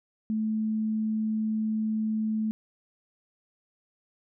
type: tone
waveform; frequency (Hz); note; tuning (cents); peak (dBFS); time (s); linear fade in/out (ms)
sine; 217.8; A3; -17; -25; 0.3-2.51; 0
effects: none